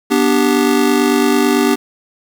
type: chord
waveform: square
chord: G major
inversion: first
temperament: just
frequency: 245 / 294 / 392 Hz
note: B3 / D4 / G4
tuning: -14 / +2 / 0 cents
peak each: -16 dBFS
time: 0.1-1.76 s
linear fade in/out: 20 ms
effects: 7-bit